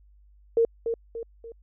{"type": "tone with echo", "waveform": "sine", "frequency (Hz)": 460, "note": "A#4", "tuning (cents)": -23, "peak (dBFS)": -17, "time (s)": [0.57, 0.65], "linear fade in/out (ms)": 2, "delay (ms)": 290, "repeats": 3, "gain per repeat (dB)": -7, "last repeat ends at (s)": 1.52, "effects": ["added 50 Hz sine -53 dBFS peak until 1.62 s"]}